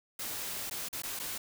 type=noise with dropouts; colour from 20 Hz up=white; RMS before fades=-38 dBFS; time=0.19-1.38 s; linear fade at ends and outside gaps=5 ms; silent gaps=0.698-0.71 / 0.887-0.928 / 1.021-1.034 / 1.192-1.197 s; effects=none